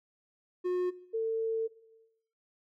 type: tone pair in turn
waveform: triangle / sine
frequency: 361.1 / 448.6 Hz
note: F#4 / A4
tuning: -42 / +34 cents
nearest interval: major third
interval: 376 cents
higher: second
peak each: -26 / -28 dBFS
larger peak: first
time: 0.64-0.91 / 1.13-1.68 s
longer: second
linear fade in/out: 20 ms
effects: noise-tail reverb RT60 0.9 s tail -18 dB re dry